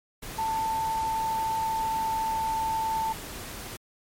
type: tone in noise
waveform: sine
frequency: 888 Hz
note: A5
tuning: 16 cents sharp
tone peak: -25 dBFS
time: 0.38-3.13 s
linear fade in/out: 10 ms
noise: pink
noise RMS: -39 dBFS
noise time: 0.22-3.77 s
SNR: +11 dB
effects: MP3 64 kbps